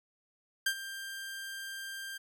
sawtooth tone with ADSR envelope, 1586 Hz, G6, 20 cents sharp, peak -22 dBFS, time 0.66-2.18 s, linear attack 6 ms, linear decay 72 ms, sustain -14 dB, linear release 12 ms, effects none

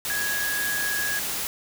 sine tone in noise, 1661.2 Hz, G#6, in tune, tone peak -26 dBFS, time 0.1-1.19 s, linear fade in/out 0 ms, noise white, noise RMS -29 dBFS, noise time 0.05-1.47 s, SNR 0 dB, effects none

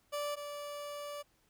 30% pulse tone pair in turn, 584 / 581.5 Hz, D5 / D5, -10 / -17 cents, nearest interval unison, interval 7 cents, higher first, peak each -32 / -38 dBFS, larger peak first, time 0.12-0.36 / 0.36-1.23 s, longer second, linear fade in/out 20 ms, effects pink hiss -72 dBFS RMS until 1.49 s

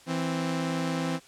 sawtooth tone pair together, 164.8 / 261.6 Hz, E3 / C4, 0 / 0 cents, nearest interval minor sixth, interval 800 cents, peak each -26 dBFS, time 0.06-1.2 s, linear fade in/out 50 ms, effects white hiss -54 dBFS RMS until 1.27 s + low-pass 8000 Hz 12 dB/octave

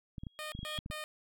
clicks, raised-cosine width 5 ms, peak -29 dBFS, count 9, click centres 0.182 / 0.235 / 0.268 / 0.551 / 0.591 / 0.631 / 0.788 / 0.861 / 0.902 s
sine tone with exponential growth, 3295 Hz, G#7, 14 cents flat, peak -37 dBFS, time 0.19-0.79 s, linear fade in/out 0 ms, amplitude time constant 130 ms
10% pulse tone bursts, 612 Hz, D#5, 29 cents flat, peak -31 dBFS, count 3, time 0.39-1.04 s, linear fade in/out 0 ms, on 130 ms, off 130 ms
effects none

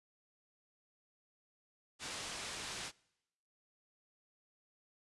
white low-pass noise, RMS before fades -44 dBFS, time 1.99-2.92 s, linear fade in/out 50 ms, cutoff 6200 Hz, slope 12 dB/octave, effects noise-tail reverb RT60 0.9 s tail -25 dB re dry + resampled to 24000 Hz

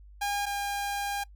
sawtooth tone pair in turn, 811 / 806.4 Hz, G#5 / G5, -41 / +49 cents, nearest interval unison, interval 10 cents, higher first, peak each -24 / -26 dBFS, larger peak first, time 0.21-0.46 / 0.46-1.24 s, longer second, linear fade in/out 10 ms, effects noise-tail reverb RT60 0.1 s tail -23 dB re dry + added 50 Hz sine -48 dBFS peak until 1.35 s

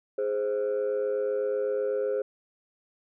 sine tone pair together, 415.3 / 523.3 Hz, G#4 / C5, 0 / 0 cents, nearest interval major third, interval 400 cents, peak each -26 dBFS, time 0.18-2.22 s, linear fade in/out 5 ms, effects tanh soft clip ceiling -22 dBFS

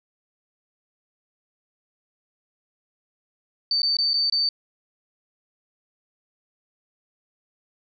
sine tone with dropouts, 4574 Hz, D8, 47 cents flat, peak -19 dBFS, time 3.71-4.49 s, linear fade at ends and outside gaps 2 ms, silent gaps 3.82-3.83 / 3.969-3.986 / 4.134-4.14 / 4.299-4.323 s, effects none

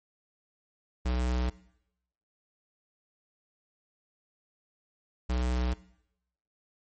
square tone pair in turn, 61.74 / 61.74 Hz, B1 / B1, 0 / 0 cents, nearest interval unison, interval 0 cents, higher neither, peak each -27 dBFS, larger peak neither, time 1.05-1.5 / 5.29-5.74 s, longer neither, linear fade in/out 10 ms, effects noise-tail reverb RT60 0.8 s tail -19 dB re dry + MP3 32 kbps

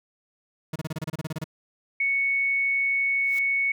40% pulse tone bursts, 157.3 Hz, D#3, 19 cents sharp, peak -27 dBFS, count 13, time 0.73-1.442 s, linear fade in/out 5 ms, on 28 ms, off 29 ms
sine tone, 2217 Hz, C#7, in tune, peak -21 dBFS, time 2-3.72 s, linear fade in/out 5 ms
white noise with exponential growth, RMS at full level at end -39 dBFS, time 3.17-3.39 s, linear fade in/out 5 ms, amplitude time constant 46 ms
effects none

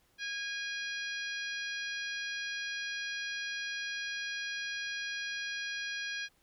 harmonic tone, 820 Hz, G#5, 22 cents flat, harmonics 2 / 3 / 4 / 5 / 6 / 7, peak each -38 / -42 / -44 / -46 / -48 / -49 dBFS, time 0.18-6.29 s, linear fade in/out 50 ms, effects pink hiss -70 dBFS RMS until 6.42 s

